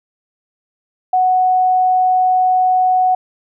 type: tone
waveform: sine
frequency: 740 Hz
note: F#5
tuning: in tune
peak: -10 dBFS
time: 1.13-3.15 s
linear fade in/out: 5 ms
effects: none